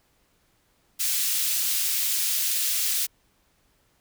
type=high-pass noise; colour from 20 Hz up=white; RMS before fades=-25 dBFS; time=0.99-3.07 s; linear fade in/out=20 ms; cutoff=2800 Hz; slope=12 dB/octave; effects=pink hiss -66 dBFS RMS until 4 s